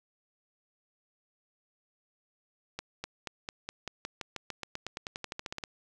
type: accelerating click train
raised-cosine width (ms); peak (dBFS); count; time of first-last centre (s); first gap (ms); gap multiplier
0.2; -19; 23; 2.79-5.638; 250; 0.93
effects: none

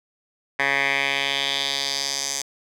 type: tone with band-pass filter sweep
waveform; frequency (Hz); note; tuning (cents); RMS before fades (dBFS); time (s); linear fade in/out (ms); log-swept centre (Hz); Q
10% pulse; 138.59; C#3; 0; -24; 0.59-2.42; 5; 1800 to 6600; 2.6
effects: none

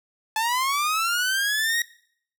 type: linear sweep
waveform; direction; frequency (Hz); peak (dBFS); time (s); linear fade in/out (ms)
sawtooth; up; 863 to 1900; -18; 0.36-1.82; 2
effects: noise-tail reverb RT60 0.6 s tail -20 dB re dry

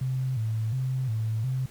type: tone with vibrato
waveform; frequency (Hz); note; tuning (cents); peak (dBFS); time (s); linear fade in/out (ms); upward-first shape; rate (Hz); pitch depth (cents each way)
sine; 120; B2; -49; -25; 0.01-1.66; 5; square; 1.4; 140
effects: pink hiss -52 dBFS RMS until 1.7 s

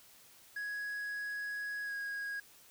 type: tone with pitch glide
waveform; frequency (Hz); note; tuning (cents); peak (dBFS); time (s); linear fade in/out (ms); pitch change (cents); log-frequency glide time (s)
triangle; 1667 to 1644; G#6 to G#6; +6 to -18; -35; 0.56-2.4; 5; -24; 1.84-1.93
effects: white hiss -60 dBFS RMS until 2.7 s

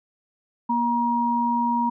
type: tone pair together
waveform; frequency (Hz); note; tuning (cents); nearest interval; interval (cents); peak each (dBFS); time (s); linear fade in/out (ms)
sine; 237.5 / 949.3; A#3 / A#5; +33 / +31; 2 octaves; 2398; -24 / -21; 0.69-1.9; 10
effects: none

